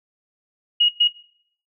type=tone bursts at uneven times; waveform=sine; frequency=2883 Hz; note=F#7; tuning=46 cents flat; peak=-12 dBFS; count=2; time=0.8-0.89 / 1-1.08 s; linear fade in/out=10 ms; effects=noise-tail reverb RT60 0.6 s tail -19 dB re dry